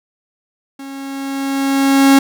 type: tone with level ramp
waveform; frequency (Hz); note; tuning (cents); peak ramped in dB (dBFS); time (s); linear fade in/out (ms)
45% pulse; 273.3; C#4; -24; -29 to -5; 0.79-2.19; 5
effects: none